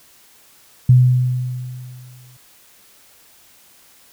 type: tone with exponential decay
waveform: sine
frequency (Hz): 125.8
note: B2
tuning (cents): +32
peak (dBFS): -5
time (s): 0.89-2.37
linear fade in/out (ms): 5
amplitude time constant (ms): 320
effects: white hiss -50 dBFS RMS until 4.12 s